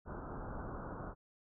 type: low-pass noise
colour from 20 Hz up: pink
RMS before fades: -44 dBFS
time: 0.05-1.15 s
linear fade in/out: 50 ms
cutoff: 1500 Hz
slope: 96 dB/octave
effects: none